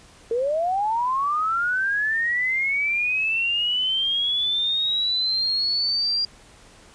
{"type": "linear sweep", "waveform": "sine", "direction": "up", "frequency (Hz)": [447.2, 4796], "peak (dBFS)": -20, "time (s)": [0.31, 6.25], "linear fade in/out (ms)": 2, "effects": ["pink hiss -50 dBFS RMS until 6.94 s", "resampled to 22050 Hz"]}